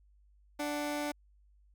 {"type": "tone pair together", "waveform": "20% pulse", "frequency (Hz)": [293.7, 740.1], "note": ["D4", "F#5"], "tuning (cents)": [0, 0], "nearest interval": "octave + major third", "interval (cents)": 1600, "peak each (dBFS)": [-29, -37], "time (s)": [0.59, 1.12], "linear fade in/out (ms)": 10, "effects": ["added 50 Hz sine -61 dBFS peak until 1.74 s"]}